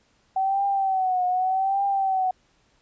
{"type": "tone with vibrato", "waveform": "sine", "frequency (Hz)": 760, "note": "F#5", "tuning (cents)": 46, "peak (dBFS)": -20, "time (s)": [0.36, 2.31], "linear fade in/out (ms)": 5, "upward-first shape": "triangle", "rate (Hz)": 0.84, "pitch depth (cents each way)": 88, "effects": ["pink hiss -64 dBFS RMS until 2.81 s", "resampled to 16000 Hz"]}